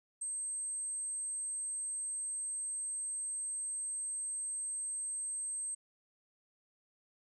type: tone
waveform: sine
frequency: 8300 Hz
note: C9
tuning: 15 cents flat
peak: -34 dBFS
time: 0.21-5.75 s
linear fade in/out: 10 ms
effects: tanh soft clip ceiling -34 dBFS